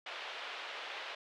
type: band-pass noise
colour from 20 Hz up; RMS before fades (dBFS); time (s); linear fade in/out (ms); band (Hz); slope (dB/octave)
white; -44; 0.06-1.15; 5; 460 to 3400; 24
effects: none